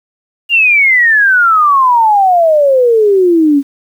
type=exponential sweep; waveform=sine; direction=down; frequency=2845 to 272.2 Hz; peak=-5 dBFS; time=0.49-3.63 s; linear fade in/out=50 ms; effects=7-bit